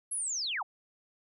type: linear sweep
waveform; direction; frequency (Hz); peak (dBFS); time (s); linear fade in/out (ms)
sine; down; 11110 to 643; -31; 0.11-0.63; 10
effects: none